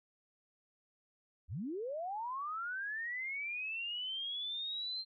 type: linear sweep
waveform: sine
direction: up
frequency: 56 to 4174 Hz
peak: -37 dBFS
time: 1.48-5.05 s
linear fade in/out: 50 ms
effects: none